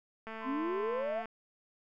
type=click train; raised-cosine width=0.5 ms; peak=-29 dBFS; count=220; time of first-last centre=0.27-1.256 s; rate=222 Hz
type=tone; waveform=sine; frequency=1035 Hz; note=C6; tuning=19 cents flat; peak=-39 dBFS; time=0.4-1.04 s; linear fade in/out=50 ms
type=exponential sweep; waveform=sine; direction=up; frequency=250 to 731 Hz; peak=-32 dBFS; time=0.44-1.24 s; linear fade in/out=50 ms
effects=none